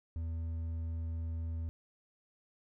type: tone with hard clipping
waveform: triangle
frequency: 82 Hz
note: E2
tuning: 9 cents flat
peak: -36 dBFS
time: 0.16-1.69 s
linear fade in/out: 0 ms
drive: 7 dB
effects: none